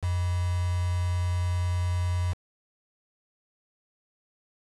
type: tone with quantisation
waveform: sine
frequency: 89 Hz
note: F2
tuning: 33 cents sharp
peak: -24 dBFS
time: 0.02-2.34 s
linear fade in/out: 20 ms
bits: 6
effects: resampled to 24000 Hz